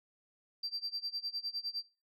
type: tone with tremolo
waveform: sine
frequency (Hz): 4699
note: D8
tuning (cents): 0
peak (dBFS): -32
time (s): 0.63-1.83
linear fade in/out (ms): 5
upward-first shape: sine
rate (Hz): 9.8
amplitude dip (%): 95
effects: noise-tail reverb RT60 0.3 s tail -20 dB re dry + tanh soft clip ceiling -30 dBFS